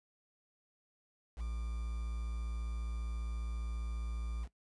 triangle tone with quantisation, 57.4 Hz, A#1, 26 cents flat, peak -34 dBFS, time 1.36-4.48 s, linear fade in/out 50 ms, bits 9, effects noise-tail reverb RT60 0.1 s tail -17 dB re dry + resampled to 24000 Hz

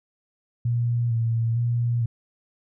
sine tone with vibrato, 116.9 Hz, A#2, 5 cents sharp, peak -20 dBFS, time 0.65-2.06 s, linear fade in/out 5 ms, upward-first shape square, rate 1.1 Hz, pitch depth 31 cents each way, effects none

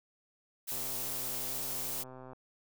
blue noise, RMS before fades -37 dBFS, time 0.67-2.04 s, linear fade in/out 20 ms
click train, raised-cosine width 1 ms, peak -35 dBFS, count 209, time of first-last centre 0.72-2.332 s, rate 129 Hz
effects none

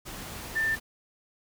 sine tone in noise, 1784 Hz, A6, 23 cents sharp, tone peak -24 dBFS, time 0.55-0.76 s, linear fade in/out 20 ms, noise pink, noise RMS -40 dBFS, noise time 0.05-0.8 s, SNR +13 dB, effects none

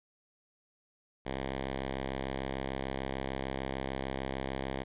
5% pulse tone, 66.7 Hz, C2, 34 cents sharp, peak -23 dBFS, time 1.25-4.84 s, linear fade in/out 20 ms, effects resampled to 8000 Hz

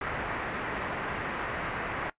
white low-pass noise, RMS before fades -34 dBFS, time 0.01-2.1 s, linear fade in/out 5 ms, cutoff 2000 Hz, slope 24 dB/octave, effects noise-tail reverb RT60 0.1 s tail -18 dB re dry + resampled to 8000 Hz

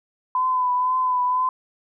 sine tone with vibrato, 1008 Hz, B5, 35 cents sharp, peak -18 dBFS, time 0.35-1.49 s, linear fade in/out 2 ms, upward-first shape triangle, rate 2 Hz, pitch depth 35 cents each way, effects none

